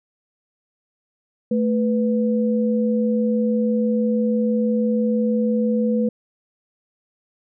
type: tone pair together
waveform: sine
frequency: 220 / 493.9 Hz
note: A3 / B4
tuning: 0 / 0 cents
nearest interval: octave + major second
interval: 1400 cents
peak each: -18 / -22 dBFS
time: 1.51-6.09 s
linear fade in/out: 5 ms
effects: none